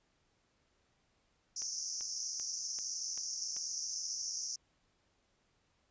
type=band-pass noise; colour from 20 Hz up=pink; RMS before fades=-40 dBFS; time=1.56-4.56 s; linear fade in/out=5 ms; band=5300 to 6400 Hz; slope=96 dB/octave
type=click train; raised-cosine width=0.3 ms; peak=-36 dBFS; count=6; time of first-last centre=1.62-3.566 s; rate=2.57 Hz
effects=pink hiss -75 dBFS RMS until 5.9 s + resampled to 16000 Hz